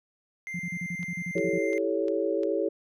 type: tone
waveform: triangle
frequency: 2093 Hz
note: C7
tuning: in tune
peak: -32 dBFS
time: 0.47-1.78 s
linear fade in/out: 0 ms
type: tone bursts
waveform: sine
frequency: 174.61 Hz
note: F3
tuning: in tune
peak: -31 dBFS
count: 12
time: 0.54-1.584 s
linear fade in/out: 5 ms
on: 54 ms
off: 36 ms
type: click train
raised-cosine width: 0.2 ms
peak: -29 dBFS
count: 5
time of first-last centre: 1.03-2.434 s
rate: 2.85 Hz
type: chord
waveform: sine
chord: A dominant seventh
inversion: second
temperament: equal with one note detuned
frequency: 329.6 / 392 / 440 / 557.6 Hz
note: E4 / G4 / A4 / C#5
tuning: 0 / 0 / 0 / +10 cents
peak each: -30 dBFS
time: 1.35-2.69 s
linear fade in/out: 10 ms
effects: none